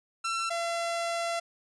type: tone pair in turn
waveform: sawtooth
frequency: 1347 / 678.8 Hz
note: E6 / F5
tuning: +37 / -49 cents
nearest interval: octave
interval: 1186 cents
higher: first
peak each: -25 dBFS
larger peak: neither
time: 0.24-0.5 / 0.5-1.4 s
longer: second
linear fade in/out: 10 ms
effects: resampled to 22050 Hz